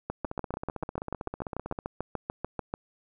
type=two click trains; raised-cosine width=1 ms; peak=-20 / -17 dBFS; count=25 / 19; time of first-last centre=0.25-1.788 / 0.1-2.739 s; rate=15.6 / 6.82 Hz; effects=none